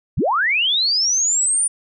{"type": "linear sweep", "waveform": "sine", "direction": "up", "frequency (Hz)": [50.4, 9397], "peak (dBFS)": -15, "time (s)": [0.17, 1.68], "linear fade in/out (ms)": 10, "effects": []}